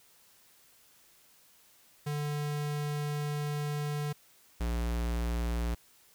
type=tone pair in turn; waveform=square; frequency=147.4 / 58.5 Hz; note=D3 / A#1; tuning=+7 / +7 cents; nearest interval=octave + major third; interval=1600 cents; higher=first; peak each=-32 / -30 dBFS; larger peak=second; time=2.06-4.13 / 4.6-5.75 s; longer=first; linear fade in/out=10 ms; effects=white hiss -62 dBFS RMS until 6.14 s